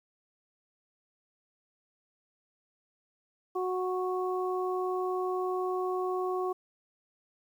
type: harmonic tone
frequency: 368.3 Hz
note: F#4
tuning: 8 cents flat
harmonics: 1 / 2 / 3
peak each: -30 / -36 / -36 dBFS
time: 3.55-6.53 s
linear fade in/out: 10 ms
effects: 10-bit